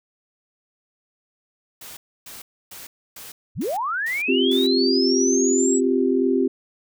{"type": "noise bursts", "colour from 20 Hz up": "white", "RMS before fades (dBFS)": -39, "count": 7, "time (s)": [1.81, 4.67], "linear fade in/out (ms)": 5, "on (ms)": 160, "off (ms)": 290}
{"type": "linear sweep", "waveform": "sine", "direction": "up", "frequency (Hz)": [48.32, 7910], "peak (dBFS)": -22, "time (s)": [3.55, 5.81], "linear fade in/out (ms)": 50}
{"type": "chord", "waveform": "sine", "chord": "C suspended fourth", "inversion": "none", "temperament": "equal", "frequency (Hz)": [261.6, 349.2, 392], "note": ["C4", "F4", "G4"], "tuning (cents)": [0, 0, 0], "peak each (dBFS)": [-20, -23, -21], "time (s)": [4.28, 6.48], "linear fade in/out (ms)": 10}
{"effects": []}